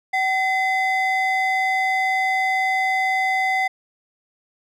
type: ring-modulated tone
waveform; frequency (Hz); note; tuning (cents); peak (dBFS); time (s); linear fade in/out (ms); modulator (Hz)
triangle; 1399; F6; +3; -13; 0.13-3.68; 10; 639
effects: none